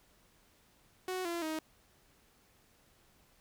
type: tone with pitch steps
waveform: sawtooth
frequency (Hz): 370 / 341.3 / 314.7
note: F#4 / F4 / D#4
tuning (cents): 0 / -40 / +20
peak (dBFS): -31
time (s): 1.08-1.59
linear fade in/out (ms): 2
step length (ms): 170
effects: pink hiss -67 dBFS RMS until 3.4 s